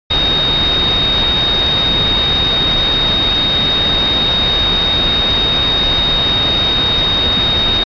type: tone in noise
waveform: sine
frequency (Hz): 3729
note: A#7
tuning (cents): 0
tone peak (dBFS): -12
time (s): 0.1-7.84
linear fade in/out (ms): 10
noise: pink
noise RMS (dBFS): -18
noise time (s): 0.1-7.84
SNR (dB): +3
effects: resampled to 11025 Hz